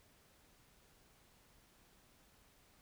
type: silence
effects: pink hiss -68 dBFS RMS until 2.81 s